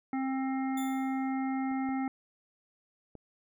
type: harmonic tone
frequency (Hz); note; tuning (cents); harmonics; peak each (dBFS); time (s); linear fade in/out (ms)
265.2; C4; +23; 1 / 3 / 5 / 7 / 8; -30 / -37 / -45 / -50 / -46; 0.13-2.08; 2
type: tone with exponential decay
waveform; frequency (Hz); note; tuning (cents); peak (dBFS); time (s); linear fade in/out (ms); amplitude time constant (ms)
10% pulse; 3532; A7; +6; -33; 0.77-1.33; 5; 120
type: clicks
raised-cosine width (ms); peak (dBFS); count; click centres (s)
2; -41 / -36 / -33; 3; 1.714 / 1.89 / 3.153
effects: none